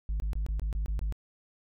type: tone bursts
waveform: sine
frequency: 51.91 Hz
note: G#1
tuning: in tune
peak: -25 dBFS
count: 8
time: 0.09-1.124 s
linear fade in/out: 0 ms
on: 110 ms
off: 22 ms
effects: tanh soft clip ceiling -27 dBFS